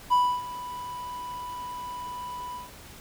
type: tone with ADSR envelope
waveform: triangle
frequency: 987.8 Hz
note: B5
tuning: in tune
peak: -15 dBFS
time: 0.1-2.71 s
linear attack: 26 ms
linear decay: 290 ms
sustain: -17 dB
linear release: 160 ms
effects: pink hiss -47 dBFS RMS until 3 s